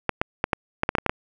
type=clicks; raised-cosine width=0.5 ms; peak=-5 dBFS; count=10; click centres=0.093 / 0.215 / 0.441 / 0.532 / 0.834 / 0.891 / 0.952 / 0.984 / 1.063 / 1.095 s; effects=none